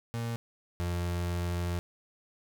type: tone pair in turn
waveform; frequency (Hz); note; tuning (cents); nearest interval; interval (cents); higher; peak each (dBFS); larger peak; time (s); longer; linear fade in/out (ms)
35% pulse; 116.54 / 87.31; A#2 / F2; 0 / 0; perfect fourth; 500; first; -30 / -28; second; 0.14-0.36 / 0.8-1.79; second; 0
effects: none